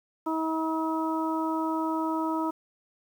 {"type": "harmonic tone", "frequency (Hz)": 320, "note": "D#4", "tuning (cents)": 49, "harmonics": [1, 2, 3, 4], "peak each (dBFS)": [-28, -36, -31, -35], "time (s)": [0.26, 2.51], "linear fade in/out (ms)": 10, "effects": ["9-bit"]}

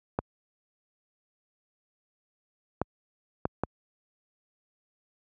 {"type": "clicks", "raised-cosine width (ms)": 1, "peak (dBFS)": -12, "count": 4, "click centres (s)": [0.189, 2.816, 3.454, 3.636], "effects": ["high-pass 60 Hz 12 dB/octave"]}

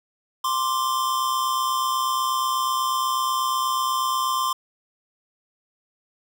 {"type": "tone pair together", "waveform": "square", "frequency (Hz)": [1046.5, 1174.7], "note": ["C6", "D6"], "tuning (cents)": [0, 0], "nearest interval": "major second", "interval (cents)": 200, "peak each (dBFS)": [-23, -28], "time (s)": [0.44, 4.53], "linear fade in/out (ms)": 5, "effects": []}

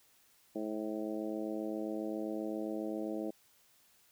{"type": "harmonic tone with a mistuned harmonic", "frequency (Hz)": 107.5, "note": "A2", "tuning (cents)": -40, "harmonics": [2, 3, 4, 5, 6, 7], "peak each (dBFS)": [-42, -38, -44, -43, -45, -52], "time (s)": [0.55, 3.31], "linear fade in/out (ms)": 10, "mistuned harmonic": 7, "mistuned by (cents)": 43, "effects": ["white hiss -67 dBFS RMS until 4.11 s"]}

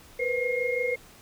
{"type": "tone cluster", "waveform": "sine", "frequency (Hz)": [481.3, 507, 2141], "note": ["B4", "B4", "C7"], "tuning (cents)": [-45, 45, 39], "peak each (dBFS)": -29, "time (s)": [0.19, 0.96], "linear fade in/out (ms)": 10, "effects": ["pink hiss -52 dBFS RMS until 1.21 s"]}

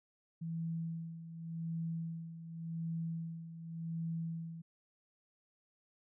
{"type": "tone with tremolo", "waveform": "sine", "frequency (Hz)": 164.81, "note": "E3", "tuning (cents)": 0, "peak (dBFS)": -35, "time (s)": [0.41, 4.62], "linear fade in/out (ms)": 10, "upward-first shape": "sine", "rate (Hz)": 0.88, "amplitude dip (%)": 70, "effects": []}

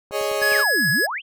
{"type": "chord", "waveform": "35% pulse", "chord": "Ab suspended fourth", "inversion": "none", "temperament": "equal", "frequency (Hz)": [415.3, 554.4, 622.3], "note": ["Ab4", "Db5", "Eb5"], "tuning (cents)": [0, 0, 0], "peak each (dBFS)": -24, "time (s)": [0.11, 0.65], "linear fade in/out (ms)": 50}
{"type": "click train", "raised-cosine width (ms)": 1, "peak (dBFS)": -24, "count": 5, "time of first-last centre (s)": [0.11, 0.52], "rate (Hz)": 9.76}
{"type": "tone", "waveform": "square", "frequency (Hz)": 1683, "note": "G#6", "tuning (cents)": 23, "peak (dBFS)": -18, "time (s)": [0.41, 1.07], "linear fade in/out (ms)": 20}
{"type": "exponential two-way sweep", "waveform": "sine", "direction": "down then up", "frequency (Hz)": [3322, 126.9, 3322], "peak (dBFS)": -24, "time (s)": [0.49, 1.22], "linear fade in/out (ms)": 50, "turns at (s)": 0.9}
{"effects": []}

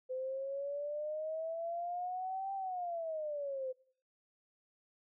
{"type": "exponential two-way sweep", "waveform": "sine", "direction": "up then down", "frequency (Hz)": [510, 787, 510], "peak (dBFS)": -36, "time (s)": [0.09, 3.73], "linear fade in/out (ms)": 20, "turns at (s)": 2.54, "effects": ["noise-tail reverb RT60 0.6 s tail -24 dB re dry"]}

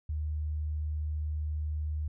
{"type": "tone", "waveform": "sine", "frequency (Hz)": 76.2, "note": "D#2", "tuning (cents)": -36, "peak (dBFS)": -30, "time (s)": [0.09, 2.08], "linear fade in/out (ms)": 5, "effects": []}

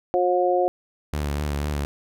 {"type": "harmonic tone", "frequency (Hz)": 179.6, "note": "F3", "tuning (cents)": 49, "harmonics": [2, 3, 4], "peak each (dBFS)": [-22, -22, -22], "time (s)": [0.14, 0.68], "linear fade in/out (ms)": 0}
{"type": "tone with vibrato", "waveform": "sawtooth", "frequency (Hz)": 73, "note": "D2", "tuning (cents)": -10, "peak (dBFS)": -20, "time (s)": [1.13, 1.85], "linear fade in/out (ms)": 0, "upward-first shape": "triangle", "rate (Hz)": 4.1, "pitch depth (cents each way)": 49}
{"effects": []}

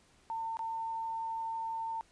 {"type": "tone with dropouts", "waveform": "sine", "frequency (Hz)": 903, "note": "A5", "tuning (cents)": 45, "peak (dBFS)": -34, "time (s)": [0.3, 2.01], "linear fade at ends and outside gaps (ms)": 0, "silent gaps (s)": [0.57, 0.592], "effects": ["pink hiss -65 dBFS RMS until 2.11 s", "resampled to 22050 Hz"]}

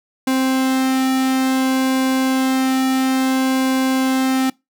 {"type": "tone with flanger", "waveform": "sawtooth", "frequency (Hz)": 262.4, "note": "C4", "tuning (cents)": 5, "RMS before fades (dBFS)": -17, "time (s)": [0.27, 4.5], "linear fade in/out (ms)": 5, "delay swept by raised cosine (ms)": [1.6, 2.22], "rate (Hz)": 0.29, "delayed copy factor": -0.75, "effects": ["noise-tail reverb RT60 0.2 s tail -23 dB re dry"]}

